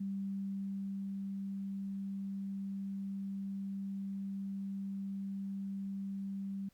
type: tone with ADSR envelope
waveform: sine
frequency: 196 Hz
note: G3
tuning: in tune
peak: -35 dBFS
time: 0-6.69 s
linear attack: 9 ms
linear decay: 1100 ms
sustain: -2 dB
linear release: 7 ms
effects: pink hiss -72 dBFS RMS until 6.73 s